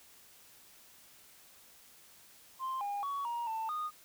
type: tone with pitch steps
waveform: sine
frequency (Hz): 1048 / 811 / 1122 / 944 / 890 / 1231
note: C6 / G#5 / C#6 / A#5 / A5 / D#6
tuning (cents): +2 / -41 / +21 / +22 / +20 / -19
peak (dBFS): -32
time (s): 2.59-3.91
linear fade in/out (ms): 50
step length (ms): 220
effects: tanh soft clip ceiling -32 dBFS + white hiss -59 dBFS RMS until 4.04 s